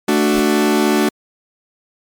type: chord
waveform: 40% pulse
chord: D major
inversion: second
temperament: equal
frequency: 220 / 293.7 / 370 Hz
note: A3 / D4 / F#4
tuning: 0 / 0 / 0 cents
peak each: -16 dBFS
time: 0.08-1.09 s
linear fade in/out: 5 ms
type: noise with exponential growth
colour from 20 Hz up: pink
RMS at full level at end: -25 dBFS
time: 0.24-0.4 s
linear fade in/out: 5 ms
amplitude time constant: 34 ms
effects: MP3 96 kbps